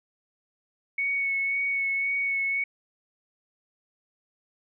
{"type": "tone with vibrato", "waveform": "sine", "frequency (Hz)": 2217, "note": "C#7", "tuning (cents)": 0, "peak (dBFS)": -24, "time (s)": [0.98, 2.64], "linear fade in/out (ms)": 5, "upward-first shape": "sine", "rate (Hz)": 1.9, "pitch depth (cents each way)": 16, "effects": []}